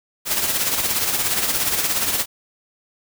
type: noise with tremolo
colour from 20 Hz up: white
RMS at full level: -19 dBFS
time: 0.25-2.26 s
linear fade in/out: 50 ms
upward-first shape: sine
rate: 17 Hz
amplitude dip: 50%
effects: none